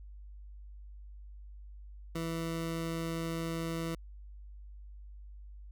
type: tone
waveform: 20% pulse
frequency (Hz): 164.81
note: E3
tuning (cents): 0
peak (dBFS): -29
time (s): 2.15-3.95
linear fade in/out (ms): 5
effects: added 50 Hz sine -46 dBFS peak until 5.71 s